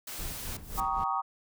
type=noise; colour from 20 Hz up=white; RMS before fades=-40 dBFS; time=0.07-0.57 s; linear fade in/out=5 ms
type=noise with tremolo; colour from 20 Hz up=brown; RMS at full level=-37 dBFS; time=0.19-1.04 s; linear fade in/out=2 ms; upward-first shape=sine; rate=3.8 Hz; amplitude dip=75%
type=noise with exponential growth; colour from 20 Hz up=blue; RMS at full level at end=-36 dBFS; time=0.46-0.8 s; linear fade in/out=1 ms; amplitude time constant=72 ms
type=chord; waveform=sine; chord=Eb dominant seventh; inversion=first; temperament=just; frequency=777.8 / 933.4 / 1120.1 / 1244.5 Hz; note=G5 / Bb5 / Db6 / Eb6; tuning=-14 / +2 / +18 / 0 cents; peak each=-33 dBFS; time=0.77-1.22 s; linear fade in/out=20 ms
effects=none